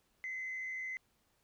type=tone with frequency modulation; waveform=sine; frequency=2048 Hz; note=C7; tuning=38 cents flat; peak=-37 dBFS; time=0.24-0.97 s; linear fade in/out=0 ms; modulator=79 Hz; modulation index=0.58; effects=tanh soft clip ceiling -34 dBFS + pink hiss -75 dBFS RMS until 1.43 s